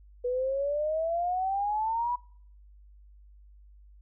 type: exponential sweep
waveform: sine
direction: up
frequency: 486.3 to 986 Hz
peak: -26 dBFS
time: 0.24-2.16 s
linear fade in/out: 10 ms
effects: noise-tail reverb RT60 0.6 s tail -26 dB re dry + added 50 Hz sine -51 dBFS peak until 4.01 s